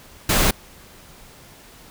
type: noise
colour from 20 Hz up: pink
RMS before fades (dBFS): -17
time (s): 0.29-0.51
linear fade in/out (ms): 5
effects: pink hiss -46 dBFS RMS until 1.9 s